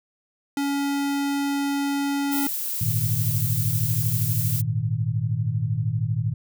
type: tone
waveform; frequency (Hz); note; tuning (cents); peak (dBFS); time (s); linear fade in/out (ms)
square; 281.3; C#4; +26; -23; 0.57-2.47; 2
type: noise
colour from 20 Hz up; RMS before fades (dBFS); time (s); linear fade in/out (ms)
violet; -28; 2.31-4.62; 20
type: chord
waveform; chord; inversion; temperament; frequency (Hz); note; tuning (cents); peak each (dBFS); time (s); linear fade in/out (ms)
sine; Ab suspended second; none; equal; 103.83 / 116.54 / 155.56; Ab2 / Bb2 / Eb3; 0 / 0 / 0; -27 / -24 / -28; 2.81-6.34; 5
effects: none